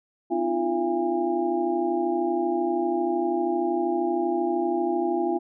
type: tone cluster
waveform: sine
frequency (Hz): 256.7 / 311.6 / 344.4 / 680 / 813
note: C4 / D#4 / F4 / F5 / G#5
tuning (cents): -33 / +3 / -24 / -46 / -37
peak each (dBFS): -32 / -32 / -24 / -31 / -30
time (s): 0.3-5.39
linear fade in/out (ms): 20
effects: none